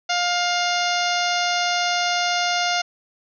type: harmonic tone with a mistuned harmonic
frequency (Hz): 706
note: F5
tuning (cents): +19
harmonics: 1 / 2 / 3 / 4 / 5 / 6 / 7 / 8 / 9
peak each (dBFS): -23 / -26 / -28 / -29 / -30 / -31 / -31 / -32 / -33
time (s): 0.09-2.82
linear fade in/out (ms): 10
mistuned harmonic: 8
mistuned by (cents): -20
effects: none